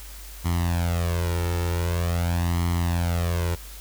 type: tone with flanger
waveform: sawtooth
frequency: 86.1 Hz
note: F2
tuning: 24 cents flat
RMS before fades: -24 dBFS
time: 0.44-3.56 s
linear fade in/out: 20 ms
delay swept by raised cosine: 0.96 to 2.26 ms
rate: 0.45 Hz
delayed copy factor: +0.75
effects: added 50 Hz sine -39 dBFS peak until 3.8 s + white hiss -44 dBFS RMS until 3.8 s